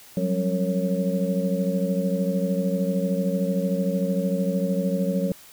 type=tone cluster; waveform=sine; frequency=181.5 / 194.7 / 271.4 / 454.4 / 551 Hz; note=F#3 / G3 / C#4 / A#4 / C#5; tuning=-33 / -12 / -36 / -44 / -11 cents; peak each=-24 / -27 / -33 / -32 / -28 dBFS; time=0.17-5.32 s; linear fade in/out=2 ms; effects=white hiss -48 dBFS RMS until 5.52 s